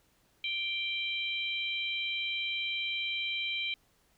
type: harmonic tone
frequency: 785 Hz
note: G5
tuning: 2 cents sharp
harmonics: 3 / 4 / 5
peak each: -34 / -35 / -40 dBFS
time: 0.44-3.74 s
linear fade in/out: 2 ms
effects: pink hiss -69 dBFS RMS until 4.17 s